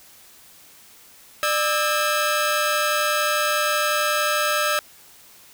sawtooth tone cluster, 598 / 1307 / 1619 Hz, D5 / E6 / G#6, +31 / -15 / -45 cents, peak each -20 / -19 / -22 dBFS, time 1.43-4.79 s, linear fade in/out 0 ms, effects white hiss -49 dBFS RMS until 5.53 s

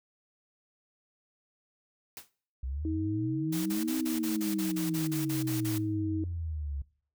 white noise with exponential decay, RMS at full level -39 dBFS, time 2.17-2.3 s, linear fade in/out 1 ms, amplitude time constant 28 ms
sine exponential two-way sweep, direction up then down, 61.7 to 261.6 to 68.1 Hz, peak -32 dBFS, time 2.63-6.82 s, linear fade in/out 5 ms, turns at 3.96 s
sine tone, 317 Hz, D#4, 32 cents sharp, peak -30 dBFS, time 2.85-6.24 s, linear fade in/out 2 ms
white noise bursts, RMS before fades -39 dBFS, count 13, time 3.52-5.784 s, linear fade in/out 10 ms, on 140 ms, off 37 ms
effects noise-tail reverb RT60 0.5 s tail -21 dB re dry

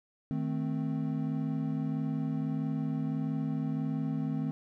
triangle chord, A diminished, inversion second, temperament equal, 155.56 / 220 / 261.6 Hz, Eb3 / A3 / C4, 0 / 0 / 0 cents, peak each -31 / -34 / -32 dBFS, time 0.31-4.51 s, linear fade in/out 0 ms, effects none

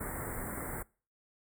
pink band-stop noise, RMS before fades -39 dBFS, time 0-0.83 s, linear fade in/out 10 ms, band 2100 to 7800 Hz, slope 96 dB/octave, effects noise-tail reverb RT60 0.4 s tail -25 dB re dry

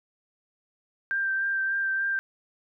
sine tone with vibrato, 1576 Hz, G6, 9 cents sharp, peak -24 dBFS, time 1.11-2.19 s, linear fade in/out 0 ms, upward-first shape sine, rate 3.4 Hz, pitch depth 17 cents each way, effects none

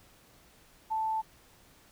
sine tone, 880 Hz, A5, in tune, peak -28 dBFS, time 0.9-1.22 s, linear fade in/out 20 ms, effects pink hiss -60 dBFS RMS until 1.91 s

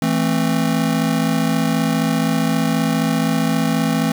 square chord, A minor, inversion second, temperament just, 165 / 220 / 264 Hz, E3 / A3 / C4, +2 / 0 / +16 cents, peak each -21 dBFS, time 0.02-4.12 s, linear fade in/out 2 ms, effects 7-bit

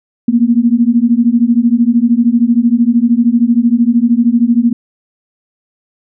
sine beating tone pair, 229.7 / 242.7 Hz, A#3 / B3, -25 / -30 cents, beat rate 13 Hz, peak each -10 dBFS, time 0.28-4.73 s, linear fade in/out 5 ms, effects none

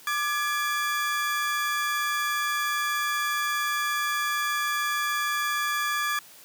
35% pulse tone pair together, 1187 / 1693.3 Hz, D6 / G#6, +18 / +33 cents, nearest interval tritone, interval 615 cents, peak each -26 dBFS, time 0.07-6.19 s, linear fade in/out 2 ms, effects white hiss -50 dBFS RMS until 6.44 s + high-pass 100 Hz 12 dB/octave

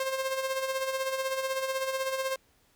sawtooth tone with tremolo, 530 Hz, C5, 22 cents sharp, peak -23 dBFS, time 0-2.36 s, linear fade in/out 2 ms, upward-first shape sine, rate 16 Hz, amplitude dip 55%, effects pink hiss -66 dBFS RMS until 2.75 s

